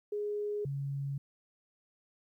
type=tone pair in turn; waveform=sine; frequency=415.3 / 139.31 Hz; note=G#4 / C#3; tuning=0 / +9 cents; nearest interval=octave + perfect fifth; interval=1891 cents; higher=first; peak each=-32 / -33 dBFS; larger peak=first; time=0.12-0.65 / 0.65-1.18 s; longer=neither; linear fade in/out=5 ms; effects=12-bit